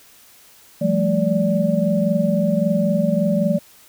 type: tone cluster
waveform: sine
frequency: 172.6 / 194.1 / 217.8 / 581 Hz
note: F3 / G3 / A3 / D5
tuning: -20 / -17 / -17 / -19 cents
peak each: -21 dBFS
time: 0.81-3.59 s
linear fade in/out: 10 ms
effects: white hiss -49 dBFS RMS until 3.88 s